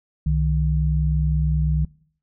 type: tone pair together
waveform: sine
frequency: 64.8 / 154.27 Hz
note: C2 / D#3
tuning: -16 / -14 cents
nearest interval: octave + minor third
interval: 1502 cents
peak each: -20 dBFS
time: 0.26-1.85 s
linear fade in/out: 5 ms
effects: noise-tail reverb RT60 0.6 s tail -23 dB re dry